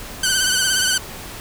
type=tone with vibrato; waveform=10% pulse; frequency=1518 Hz; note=F#6; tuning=44 cents sharp; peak=-7 dBFS; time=0.23-0.98 s; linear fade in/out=5 ms; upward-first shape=sine; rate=17 Hz; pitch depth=55 cents each way; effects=pink hiss -34 dBFS RMS until 1.4 s